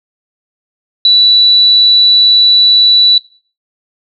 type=tone; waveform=sine; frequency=3951 Hz; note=B7; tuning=in tune; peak=-3 dBFS; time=1.05-3.18 s; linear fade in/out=2 ms; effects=noise-tail reverb RT60 0.4 s tail -20 dB re dry